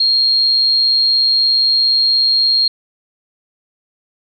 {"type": "tone", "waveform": "sine", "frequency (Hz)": 4239, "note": "C8", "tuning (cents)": 22, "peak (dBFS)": -10, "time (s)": [0, 2.68], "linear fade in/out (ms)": 5, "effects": []}